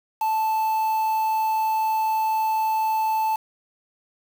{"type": "tone with quantisation", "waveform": "triangle", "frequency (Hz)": 878, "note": "A5", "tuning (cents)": -4, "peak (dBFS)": -18, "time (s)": [0.21, 3.36], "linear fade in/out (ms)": 5, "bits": 6, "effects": []}